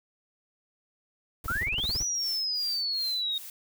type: noise bursts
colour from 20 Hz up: brown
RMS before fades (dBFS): -34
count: 11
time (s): 1.44-2.028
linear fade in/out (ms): 5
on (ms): 28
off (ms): 28
type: noise with tremolo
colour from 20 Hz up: blue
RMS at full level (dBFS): -42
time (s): 1.44-3.5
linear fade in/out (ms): 2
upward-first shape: sine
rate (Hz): 2.6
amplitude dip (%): 100
type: exponential two-way sweep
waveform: sine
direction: up then down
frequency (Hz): 1300 to 5920 to 3717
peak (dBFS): -27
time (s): 1.48-3.38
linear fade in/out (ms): 2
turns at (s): 2.02
effects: none